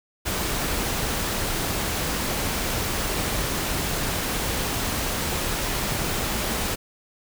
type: noise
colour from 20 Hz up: pink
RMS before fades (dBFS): -26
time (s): 0.25-6.76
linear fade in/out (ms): 20
effects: none